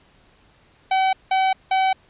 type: tone bursts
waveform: 45% pulse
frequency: 762 Hz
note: G5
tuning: 49 cents flat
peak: -16 dBFS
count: 3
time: 0.91-1.93 s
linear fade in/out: 5 ms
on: 220 ms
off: 180 ms
effects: pink hiss -56 dBFS RMS until 2.09 s + resampled to 8000 Hz